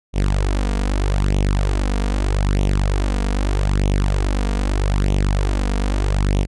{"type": "tone with flanger", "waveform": "sawtooth", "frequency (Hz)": 48.96, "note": "G1", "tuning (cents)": -1, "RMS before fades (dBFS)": -18, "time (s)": [0.13, 6.47], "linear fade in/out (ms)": 50, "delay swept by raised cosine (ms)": [0.31, 4.31], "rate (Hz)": 0.8, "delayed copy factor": 0.7, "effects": ["resampled to 22050 Hz"]}